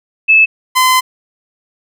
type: tone pair in turn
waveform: sine / sawtooth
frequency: 2612 / 1025.6 Hz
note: E7 / C6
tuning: -17 / -35 cents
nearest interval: octave + major third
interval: 1618 cents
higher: first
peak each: -4 dBFS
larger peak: neither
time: 0.28-0.46 / 0.75-1.01 s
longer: second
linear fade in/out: 20 ms
effects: none